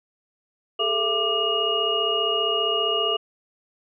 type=tone cluster; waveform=sine; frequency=408.6 / 443.7 / 674 / 1184 / 2868 Hz; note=G#4 / A4 / E5 / D6 / F7; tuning=-28 / +14 / +38 / +14 / +45 cents; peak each=-29 / -28 / -29 / -28 / -23 dBFS; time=0.79-3.17 s; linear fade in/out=10 ms; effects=none